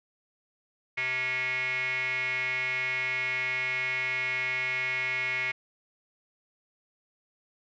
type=tone with band-pass filter; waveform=square; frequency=128.5 Hz; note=C3; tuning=31 cents flat; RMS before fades=-30 dBFS; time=0.97-5.52 s; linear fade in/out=10 ms; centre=2200 Hz; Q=9.5; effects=resampled to 16000 Hz